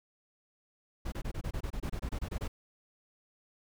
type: noise bursts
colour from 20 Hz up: brown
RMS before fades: -35 dBFS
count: 15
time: 1.05-2.48 s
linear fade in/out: 10 ms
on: 72 ms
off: 25 ms
effects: none